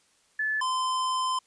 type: tone pair in turn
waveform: sine / square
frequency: 1733 / 1030.4 Hz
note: A6 / C6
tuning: -27 / -27 cents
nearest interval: major sixth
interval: 900 cents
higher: first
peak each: -25 / -26 dBFS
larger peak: first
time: 0.39-0.61 / 0.61-1.39 s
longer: second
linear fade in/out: 5 ms
effects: white hiss -65 dBFS RMS until 1.46 s + resampled to 22050 Hz